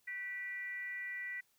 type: tone with frequency modulation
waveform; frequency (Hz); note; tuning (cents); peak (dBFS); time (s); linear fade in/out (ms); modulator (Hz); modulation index
sine; 1956; B6; -17; -39; 0.07-1.41; 10; 430; 0.43
effects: white hiss -74 dBFS RMS until 1.58 s